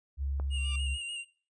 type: tone with pitch glide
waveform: sine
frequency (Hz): 69 to 69.44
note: C#2 to C#2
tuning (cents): -7 to +4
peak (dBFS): -30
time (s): 0.17-0.98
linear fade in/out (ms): 50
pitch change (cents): +11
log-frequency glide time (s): 0.53-0.74
type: click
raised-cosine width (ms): 1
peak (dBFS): -28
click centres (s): 0.399
type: tone with exponential growth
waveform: 15% pulse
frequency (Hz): 1181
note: D6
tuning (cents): +9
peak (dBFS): -36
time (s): 0.47-0.76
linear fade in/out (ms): 5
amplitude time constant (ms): 62
type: tone with vibrato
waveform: square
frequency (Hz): 2816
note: F7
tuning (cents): +14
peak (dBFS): -36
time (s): 0.5-1.25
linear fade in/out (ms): 50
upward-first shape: square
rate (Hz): 6.8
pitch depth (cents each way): 28
effects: noise-tail reverb RT60 0.4 s tail -19 dB re dry + resampled to 22050 Hz